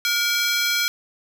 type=ring-modulated tone; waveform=20% pulse; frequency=1864.7 Hz; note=A#6; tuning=in tune; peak=-11 dBFS; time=0.05-0.88 s; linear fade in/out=0 ms; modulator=439 Hz; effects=none